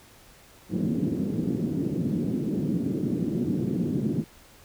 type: band-pass noise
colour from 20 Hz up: pink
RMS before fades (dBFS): -27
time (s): 0.69-4.25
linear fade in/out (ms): 50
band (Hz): 150 to 320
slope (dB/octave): 24
effects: pink hiss -53 dBFS RMS until 4.64 s